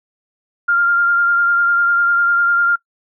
sine tone with vibrato, 1396.9 Hz, F6, in tune, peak -11 dBFS, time 0.68-2.76 s, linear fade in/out 10 ms, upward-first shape triangle, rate 10 Hz, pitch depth 22 cents each way, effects noise-tail reverb RT60 0.1 s tail -23 dB re dry

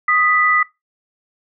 sine tone pair together, 1244.5 / 1975.5 Hz, D#6 / B6, 0 / 0 cents, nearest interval minor sixth, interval 800 cents, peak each -15 dBFS, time 0.08-0.63 s, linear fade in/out 5 ms, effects noise-tail reverb RT60 0.2 s tail -20 dB re dry

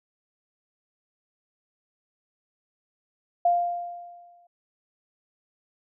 sine tone with exponential decay, 698.5 Hz, F5, in tune, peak -16 dBFS, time 3.45-4.47 s, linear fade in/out 5 ms, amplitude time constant 220 ms, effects none

